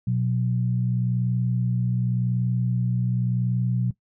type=tone pair together; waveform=sine; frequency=122.2 / 183.09 Hz; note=B2 / F#3; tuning=-18 / -18 cents; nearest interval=perfect fifth; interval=700 cents; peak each=-22 / -26 dBFS; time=0.07-3.91 s; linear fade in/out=5 ms; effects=noise-tail reverb RT60 0.1 s tail -17 dB re dry